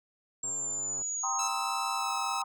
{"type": "exponential sweep", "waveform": "sine", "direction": "down", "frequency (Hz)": [7459, 6450], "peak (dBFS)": -31, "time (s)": [0.43, 1.48], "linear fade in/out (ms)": 5}
{"type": "click train", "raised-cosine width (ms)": 1, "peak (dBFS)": -36, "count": 78, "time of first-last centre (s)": [0.44, 1.019], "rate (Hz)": 133}
{"type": "chord", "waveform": "sine", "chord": "C minor seventh", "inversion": "second", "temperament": "just", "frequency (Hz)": [784.9, 941.9, 1046.5, 1255.8], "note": ["G5", "Bb5", "C6", "Eb6"], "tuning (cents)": [2, 18, 0, 16], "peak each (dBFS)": -36, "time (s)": [1.23, 2.44], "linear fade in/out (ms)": 10}
{"type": "tone with pitch glide", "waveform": "10% pulse", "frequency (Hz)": [1318.5, 1298.8], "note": ["E6", "E6"], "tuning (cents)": [0, -26], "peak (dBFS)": -26, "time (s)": [1.39, 2.42], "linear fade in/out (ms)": 2, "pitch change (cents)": -26, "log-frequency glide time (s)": [1.96, 2.14]}
{"effects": []}